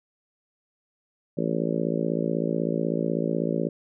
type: harmonic tone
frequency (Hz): 56.1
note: A1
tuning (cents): +34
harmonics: 3 / 4 / 5 / 6 / 7 / 8 / 9 / 10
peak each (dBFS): -29 / -30 / -31 / -32 / -32 / -33 / -34 / -34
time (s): 1.37-3.69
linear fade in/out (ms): 10
effects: none